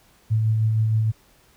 sine tone with tremolo, 110 Hz, A2, in tune, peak -16 dBFS, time 0.3-1.12 s, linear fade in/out 20 ms, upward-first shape sine, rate 6.4 Hz, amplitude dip 25%, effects pink hiss -57 dBFS RMS until 1.56 s

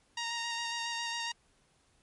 10% pulse tone with vibrato, 932.3 Hz, A#5, in tune, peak -25 dBFS, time 0.17-1.32 s, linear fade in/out 5 ms, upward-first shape square, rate 7.3 Hz, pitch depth 13 cents each way, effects pink hiss -69 dBFS RMS until 2.02 s + MP3 48 kbps

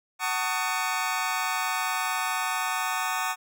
25% pulse chord, D# half-diminished seventh, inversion first, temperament just, 746.7 / 896 / 1120.1 / 1244.5 Hz, F#5 / A5 / C#6 / D#6, +16 / +31 / +18 / 0 cents, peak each -28 dBFS, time 0.19-3.36 s, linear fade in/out 50 ms, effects none

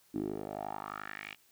10% pulse tone with band-pass filter sweep, 51.4 Hz, G#1, 17 cents flat, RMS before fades -40 dBFS, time 0.14-1.35 s, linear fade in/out 10 ms, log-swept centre 290 to 2700 Hz, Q 4.1, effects white hiss -66 dBFS RMS until 1.51 s

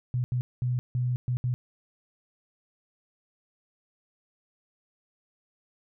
sine tone bursts at uneven times, 124.3 Hz, B2, 12 cents sharp, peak -24 dBFS, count 6, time 0.14-0.24 / 0.32-0.41 / 0.62-0.79 / 0.95-1.16 / 1.28-1.37 / 1.44-1.54 s, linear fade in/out 0 ms, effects none

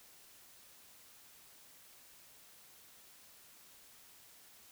silence, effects white hiss -60 dBFS RMS until 4.71 s

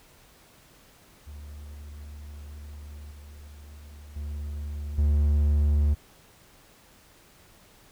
triangle tone with level steps, 73.42 Hz, D2, in tune, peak -37 / -41 / -29 / -17 dBFS, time 1.26-5.95 s, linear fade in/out 20 ms, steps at 3.11 / 4.16 / 4.98 s, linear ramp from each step 5 ms, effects pink hiss -56 dBFS RMS until 7.91 s

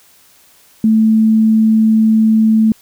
sine tone, 220 Hz, A3, in tune, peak -7 dBFS, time 0.84-2.72 s, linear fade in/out 2 ms, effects white hiss -48 dBFS RMS until 2.81 s

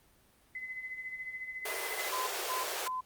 sine tone with tremolo, 2031 Hz, B6, 48 cents sharp, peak -36 dBFS, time 0.55-2.1 s, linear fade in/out 2 ms, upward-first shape sine, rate 14 Hz, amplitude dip 60%
pink high-pass noise, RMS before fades -37 dBFS, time 1.65-2.88 s, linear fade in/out 5 ms, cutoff 360 Hz, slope 96 dB/octave
sine tone bursts, 1021 Hz, C6, 43 cents flat, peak -33 dBFS, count 3, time 2.12-3.01 s, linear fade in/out 10 ms, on 150 ms, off 220 ms
effects pink hiss -65 dBFS RMS until 3.05 s + Opus 32 kbps

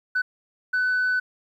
sine tone bursts at uneven times, 1501 Hz, F#6, 24 cents sharp, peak -18 dBFS, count 2, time 0.15-0.22 / 0.73-1.2 s, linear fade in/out 10 ms, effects tanh soft clip ceiling -18 dBFS + 10-bit

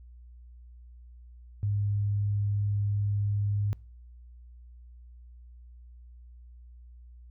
sine tone, 102.3 Hz, G#2, 26 cents flat, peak -25 dBFS, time 1.63-3.73 s, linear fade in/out 0 ms, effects noise-tail reverb RT60 0.4 s tail -26 dB re dry + added 60 Hz sine -47 dBFS peak until 7.3 s

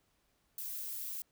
violet noise, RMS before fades -41 dBFS, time 0.58-1.22 s, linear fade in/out 2 ms, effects pink hiss -75 dBFS RMS until 1.31 s

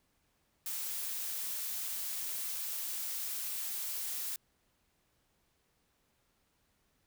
blue noise, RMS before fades -38 dBFS, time 0.66-4.36 s, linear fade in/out 2 ms, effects pink hiss -75 dBFS RMS until 7.06 s

